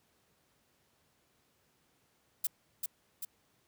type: noise with echo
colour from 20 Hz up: violet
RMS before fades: -31 dBFS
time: 2.44-2.47 s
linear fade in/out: 5 ms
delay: 390 ms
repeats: 2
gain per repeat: -4 dB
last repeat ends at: 3.25 s
effects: pink hiss -72 dBFS RMS until 3.67 s + high-pass 80 Hz 12 dB/octave